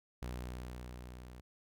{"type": "tone with level ramp", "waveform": "sawtooth", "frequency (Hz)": 61.6, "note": "B1", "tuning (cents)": -4, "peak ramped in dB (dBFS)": [-35, -46], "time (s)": [0.22, 1.41], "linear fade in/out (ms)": 5, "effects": []}